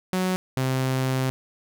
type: tone pair in turn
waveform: sawtooth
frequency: 185 / 130.81 Hz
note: F#3 / C3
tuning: 0 / 0 cents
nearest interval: tritone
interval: 600 cents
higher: first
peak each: -18 dBFS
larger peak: neither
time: 0.13-0.36 / 0.57-1.3 s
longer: second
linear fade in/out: 0 ms
effects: none